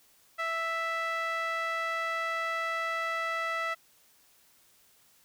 sawtooth tone with band-pass filter, 659.3 Hz, E5, in tune, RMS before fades -32 dBFS, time 0.38-3.75 s, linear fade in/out 20 ms, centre 1700 Hz, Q 2.5, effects white hiss -63 dBFS RMS until 5.24 s

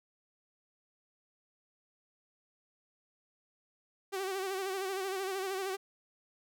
sawtooth tone with vibrato, 383.4 Hz, G4, 38 cents flat, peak -30 dBFS, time 4.12-5.77 s, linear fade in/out 20 ms, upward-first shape sine, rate 13 Hz, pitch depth 60 cents each way, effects none

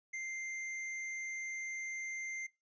sine tone with hard clipping, 2092 Hz, C7, 1 cent flat, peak -40 dBFS, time 0.13-2.47 s, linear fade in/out 10 ms, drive 17 dB, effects noise-tail reverb RT60 0.2 s tail -19 dB re dry + resampled to 16000 Hz

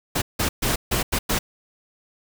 pink noise bursts at uneven times, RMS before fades -22 dBFS, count 6, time 0.15-0.22 / 0.39-0.49 / 0.62-0.76 / 0.91-1.03 / 1.12-1.19 / 1.29-1.39 s, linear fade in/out 10 ms, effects none

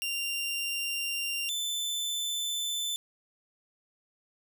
sawtooth tone pair in turn, 2781 / 3525 Hz, F7 / A7, -8 / +2 cents, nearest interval major third, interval 410 cents, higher second, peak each -27 dBFS, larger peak neither, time 0.02-1.49 / 1.49-2.96 s, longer neither, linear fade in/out 0 ms, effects none

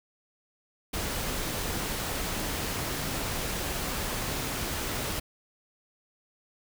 pink noise, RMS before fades -32 dBFS, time 0.93-5.2 s, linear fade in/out 10 ms, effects none

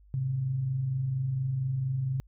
sine tone pair together, 108.39 / 132.7 Hz, A2 / C3, -26 / +25 cents, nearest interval major third, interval 351 cents, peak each -38 / -27 dBFS, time 0.14-2.2 s, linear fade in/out 0 ms, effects added 50 Hz sine -54 dBFS peak until 2.27 s

